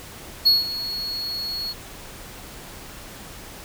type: tone with ADSR envelope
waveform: triangle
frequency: 4342 Hz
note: C#8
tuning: 37 cents flat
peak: -10 dBFS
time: 0.45-1.74 s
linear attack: 18 ms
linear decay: 170 ms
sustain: -15 dB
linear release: 36 ms
effects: pink hiss -40 dBFS RMS until 3.64 s